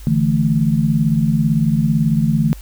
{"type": "chord", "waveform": "sine", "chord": "D suspended second", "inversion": "none", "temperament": "equal", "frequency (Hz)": [146.83, 164.81, 220], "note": ["D3", "E3", "A3"], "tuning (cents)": [0, 0, 0], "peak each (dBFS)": -17, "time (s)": [0.07, 2.53], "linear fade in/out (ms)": 0, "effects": ["added 50 Hz sine -32 dBFS peak until 2.61 s", "white hiss -45 dBFS RMS until 2.61 s"]}